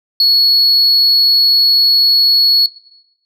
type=tone; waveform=sine; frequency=4368 Hz; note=C#8; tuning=26 cents flat; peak=-5 dBFS; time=0.2-2.66 s; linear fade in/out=2 ms; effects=noise-tail reverb RT60 0.9 s tail -19 dB re dry + tanh soft clip ceiling -6 dBFS